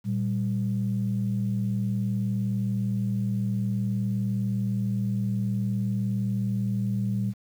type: tone pair together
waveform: sine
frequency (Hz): 116.54 / 196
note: A#2 / G3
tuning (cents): 0 / 0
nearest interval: major sixth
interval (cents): 900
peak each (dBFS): -26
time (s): 0.04-7.34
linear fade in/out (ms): 50
effects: tanh soft clip ceiling -17 dBFS + 9-bit

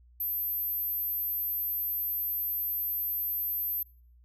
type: tone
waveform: sine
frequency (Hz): 12310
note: G9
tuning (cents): -33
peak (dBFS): -29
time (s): 0.2-3.83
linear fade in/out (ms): 5
effects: noise-tail reverb RT60 0.5 s tail -25 dB re dry + added 60 Hz sine -55 dBFS peak until 4.24 s

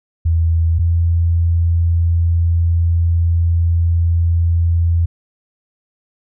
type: tone pair in turn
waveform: sine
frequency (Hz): 82.41 / 84.38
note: E2 / E2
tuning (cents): 0 / +41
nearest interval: unison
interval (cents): 41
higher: second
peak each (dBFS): -11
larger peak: neither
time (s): 0.25-0.79 / 0.79-5.06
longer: second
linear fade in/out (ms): 10
effects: none

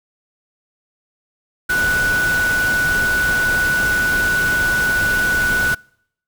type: tone in noise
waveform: sine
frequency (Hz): 1480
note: F#6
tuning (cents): 0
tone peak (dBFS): -15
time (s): 1.69-5.75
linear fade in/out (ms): 10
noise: pink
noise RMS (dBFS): -25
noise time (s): 1.69-5.75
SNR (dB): +7
effects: noise-tail reverb RT60 0.7 s tail -26 dB re dry

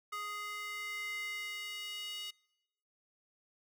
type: tone with high-pass filter sweep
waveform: square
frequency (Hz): 415.3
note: G#4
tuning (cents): 0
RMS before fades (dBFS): -42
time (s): 0.12-2.31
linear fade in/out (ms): 10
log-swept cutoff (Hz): 1400 to 3100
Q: 3.9
effects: noise-tail reverb RT60 1.0 s tail -26 dB re dry

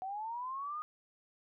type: linear sweep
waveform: sine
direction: up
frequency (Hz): 740 to 1244.5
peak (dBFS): -37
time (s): 0.02-0.82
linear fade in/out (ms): 0
effects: none

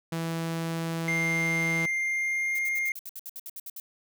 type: tone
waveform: sawtooth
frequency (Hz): 164.81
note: E3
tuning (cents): 0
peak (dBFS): -25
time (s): 0.12-1.86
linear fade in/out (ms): 5
type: tone with pitch glide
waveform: triangle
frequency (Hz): 2100 to 2121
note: C7 to C7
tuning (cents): +6 to +23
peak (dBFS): -24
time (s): 1.08-2.92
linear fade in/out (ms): 2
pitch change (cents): +17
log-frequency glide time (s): 1.75-2.65
type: noise bursts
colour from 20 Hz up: violet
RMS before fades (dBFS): -39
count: 13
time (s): 2.55-3.8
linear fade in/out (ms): 2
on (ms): 38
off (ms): 63
effects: none

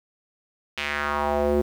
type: tone with band-pass filter sweep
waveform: square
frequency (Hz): 73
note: D2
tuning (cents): -10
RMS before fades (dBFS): -24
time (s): 0.77-1.62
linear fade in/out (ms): 10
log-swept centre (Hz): 2800 to 360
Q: 2.4
effects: 8-bit

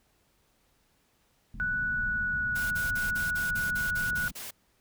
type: low-pass noise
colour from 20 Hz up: pink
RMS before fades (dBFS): -40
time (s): 1.54-4.32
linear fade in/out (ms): 5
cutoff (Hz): 240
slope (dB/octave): 48
type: tone with pitch glide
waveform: sine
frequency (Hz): 1480 to 1466.4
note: F#6 to F#6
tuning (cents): 0 to -16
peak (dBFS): -27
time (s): 1.6-4.28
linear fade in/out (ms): 0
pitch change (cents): -16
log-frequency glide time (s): 1.71-2.54
type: noise bursts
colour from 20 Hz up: white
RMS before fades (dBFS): -40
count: 10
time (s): 2.55-4.51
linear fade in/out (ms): 10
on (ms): 160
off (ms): 40
type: clicks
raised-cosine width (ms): 2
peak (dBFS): -35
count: 2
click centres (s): 3.692 / 4.132
effects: pink hiss -69 dBFS RMS until 4.8 s

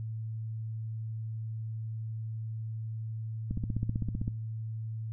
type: click train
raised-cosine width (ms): 5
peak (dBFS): -19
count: 13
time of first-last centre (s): 3.51-4.279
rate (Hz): 15.6
effects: noise-tail reverb RT60 0.6 s tail -21 dB re dry + added 111 Hz sine -34 dBFS peak until 5.12 s

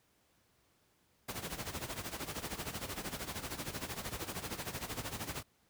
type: noise with tremolo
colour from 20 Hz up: pink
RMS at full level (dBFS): -38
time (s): 1.28-5.43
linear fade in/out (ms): 10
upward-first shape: sine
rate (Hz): 13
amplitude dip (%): 75
effects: pink hiss -72 dBFS RMS until 5.69 s + high-pass 60 Hz 12 dB/octave

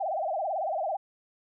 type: tone with vibrato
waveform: sine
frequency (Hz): 700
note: F5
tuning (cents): +4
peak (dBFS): -27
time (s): 0-0.97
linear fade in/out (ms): 10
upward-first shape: sine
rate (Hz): 18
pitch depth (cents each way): 230
effects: none

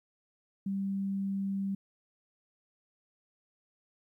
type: tone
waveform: sine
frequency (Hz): 195.8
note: G3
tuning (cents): -2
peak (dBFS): -30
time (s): 0.66-1.75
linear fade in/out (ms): 5
effects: 12-bit

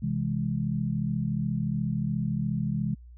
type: chord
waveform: sine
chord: C augmented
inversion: none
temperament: equal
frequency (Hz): 130.81 / 164.81 / 207.7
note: C3 / E3 / G#3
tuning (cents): 0 / 0 / 0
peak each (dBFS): -30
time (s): 0.02-2.95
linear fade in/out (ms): 10
effects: added 60 Hz sine -45 dBFS peak until 3.17 s

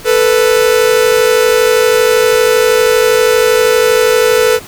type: tone pair together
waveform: 45% pulse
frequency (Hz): 441.3 / 493.9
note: A4 / B4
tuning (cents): +5 / 0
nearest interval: major second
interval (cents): 195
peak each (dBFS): -10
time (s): 0.04-4.6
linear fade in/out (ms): 50
effects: pink hiss -32 dBFS RMS until 4.67 s

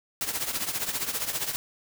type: noise with tremolo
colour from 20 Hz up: white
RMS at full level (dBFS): -27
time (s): 0.21-1.56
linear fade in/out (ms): 0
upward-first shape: triangle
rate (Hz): 15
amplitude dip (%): 80
effects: none

